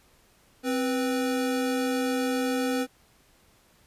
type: tone pair together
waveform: square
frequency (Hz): 261.6 / 493.3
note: C4 / B4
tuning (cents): 0 / -2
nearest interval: major seventh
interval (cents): 1098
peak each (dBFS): -27 / -30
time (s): 0.63-2.87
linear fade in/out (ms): 50
effects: pink hiss -61 dBFS RMS until 3.86 s + resampled to 32000 Hz